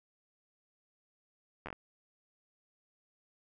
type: slowing click train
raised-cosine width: 0.5 ms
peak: -26 dBFS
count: 5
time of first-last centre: 1.66-1.728 s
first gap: 11 ms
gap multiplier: 1.3
effects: none